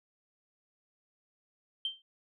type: tone with exponential decay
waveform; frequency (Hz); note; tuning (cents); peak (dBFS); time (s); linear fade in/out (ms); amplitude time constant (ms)
sine; 3136; G7; 0; -27; 1.85-2.02; 2; 36
effects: tanh soft clip ceiling -23 dBFS